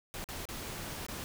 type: noise with dropouts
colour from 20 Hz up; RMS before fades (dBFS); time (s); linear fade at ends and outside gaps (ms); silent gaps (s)
pink; -41; 0.14-1.24; 0; 0.242-0.288 / 0.454-0.488 / 1.065-1.085
effects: none